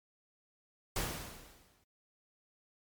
pink noise with exponential decay, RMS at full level -33 dBFS, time 0.96-1.84 s, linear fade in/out 2 ms, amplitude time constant 190 ms, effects MP3 96 kbps

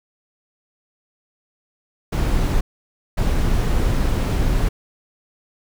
brown noise bursts at uneven times, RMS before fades -18 dBFS, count 2, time 2.12-2.61 / 3.17-4.69 s, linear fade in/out 10 ms, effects none

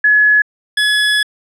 sine / 25% pulse tone pair in turn, 1697 / 1697 Hz, G#6 / G#6, +37 / +37 cents, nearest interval unison, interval 0 cents, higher neither, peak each -7 dBFS, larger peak neither, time 0.04-0.42 / 0.77-1.23 s, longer second, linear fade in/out 5 ms, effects low-pass 8000 Hz 12 dB/octave

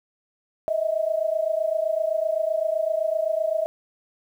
sine tone pair together, 625 / 652.8 Hz, D#5 / E5, +8 / -17 cents, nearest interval minor second, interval 75 cents, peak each -24 dBFS, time 0.68-3.66 s, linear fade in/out 0 ms, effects 9-bit

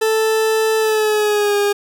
40% pulse tone with pitch glide, 440 to 408.2 Hz, A4 to G#4, 0 to -30 cents, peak -13 dBFS, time 0.01-1.73 s, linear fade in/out 10 ms, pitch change -130 cents, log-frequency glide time 0.78-1.57 s, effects none

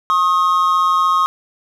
triangle tone pair together, 1081.6 / 1255 Hz, C#6 / D#6, -43 / +15 cents, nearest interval minor third, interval 258 cents, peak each -13 dBFS, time 0.1-1.26 s, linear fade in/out 0 ms, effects none

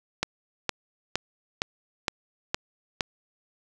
click train, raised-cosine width 0.2 ms, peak -7 dBFS, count 7, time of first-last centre 0.23-3.008 s, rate 2.16 Hz, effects none

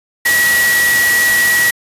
sine tone in noise, 1925 Hz, B6, 45 cents flat, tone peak -10 dBFS, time 0.25-1.71 s, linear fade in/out 10 ms, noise white, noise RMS -17 dBFS, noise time 0.25-1.71 s, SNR +4 dB, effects resampled to 32000 Hz

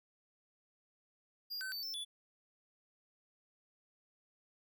square tone with pitch steps, 4821 / 1532 / 4557 / 5330 / 3447 Hz, D8 / G6 / C#8 / E8 / A7, +45 / -40 / +47 / +18 / -36 cents, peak -40 dBFS, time 1.5-2.05 s, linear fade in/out 20 ms, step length 110 ms, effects none

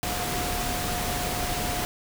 sine tone in noise, 716 Hz, F5, 43 cents sharp, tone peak -33 dBFS, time 0.03-1.85 s, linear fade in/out 0 ms, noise pink, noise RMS -29 dBFS, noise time 0.03-1.85 s, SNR -7 dB, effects none

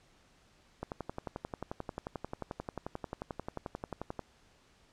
click train, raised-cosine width 1 ms, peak -23 dBFS, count 39, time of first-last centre 0.83-4.193 s, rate 11.3 Hz, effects pink hiss -65 dBFS RMS until 4.92 s + low-pass 7000 Hz 12 dB/octave

